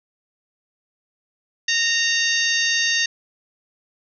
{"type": "harmonic tone with a mistuned harmonic", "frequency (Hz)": 924, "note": "A#5", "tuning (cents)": -16, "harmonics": [2, 3, 4, 5, 6, 7], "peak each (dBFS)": [-22, -24, -25, -26, -27, -27], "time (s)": [1.68, 3.06], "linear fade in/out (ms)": 5, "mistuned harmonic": 7, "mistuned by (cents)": -48, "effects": []}